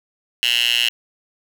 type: tone with high-pass filter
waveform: 10% pulse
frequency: 119.3 Hz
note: A#2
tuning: 41 cents sharp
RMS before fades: -18 dBFS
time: 0.43-0.89 s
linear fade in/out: 0 ms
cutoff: 2800 Hz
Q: 6.9
effects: none